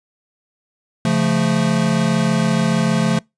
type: chord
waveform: square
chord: Db augmented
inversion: none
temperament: equal with one note detuned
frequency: 138.59 / 173.41 / 220 Hz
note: Db3 / F3 / A3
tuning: 0 / -12 / 0 cents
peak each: -22 / -19 / -19 dBFS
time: 1.05-3.19 s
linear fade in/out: 2 ms
effects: noise-tail reverb RT60 0.2 s tail -26 dB re dry + resampled to 22050 Hz